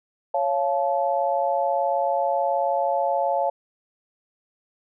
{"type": "chord", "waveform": "sine", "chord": "Db augmented", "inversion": "none", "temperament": "just", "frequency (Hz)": [554.4, 693, 866.2], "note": ["Db5", "F5", "A5"], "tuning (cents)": [0, -14, -27], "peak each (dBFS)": [-24, -24, -25], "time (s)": [0.34, 3.5], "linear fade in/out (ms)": 5, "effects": []}